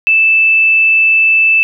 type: tone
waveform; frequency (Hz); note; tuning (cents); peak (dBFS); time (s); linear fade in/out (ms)
sine; 2637; E7; 0; -6; 0.07-1.63; 0
effects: none